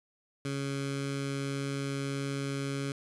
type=tone with notch filter; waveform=15% pulse; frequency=138.59 Hz; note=C#3; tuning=in tune; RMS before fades=-34 dBFS; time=0.45-2.92 s; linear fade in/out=2 ms; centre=730 Hz; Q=0.96; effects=resampled to 24000 Hz